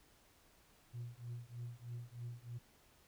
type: tone with tremolo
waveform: sine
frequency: 120 Hz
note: B2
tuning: 49 cents flat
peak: -39 dBFS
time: 0.93-2.59 s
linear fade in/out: 20 ms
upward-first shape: triangle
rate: 3.2 Hz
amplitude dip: 100%
effects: tanh soft clip ceiling -40 dBFS + pink hiss -68 dBFS RMS until 3.07 s